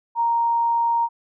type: tone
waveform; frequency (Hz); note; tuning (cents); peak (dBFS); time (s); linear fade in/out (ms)
sine; 932.3; A#5; 0; -17; 0.15-1.09; 50
effects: none